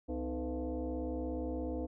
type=tone with frequency modulation; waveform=sine; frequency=123.47 Hz; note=B2; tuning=in tune; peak=-34 dBFS; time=0.08-1.87 s; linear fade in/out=20 ms; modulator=190 Hz; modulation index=2.4; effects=none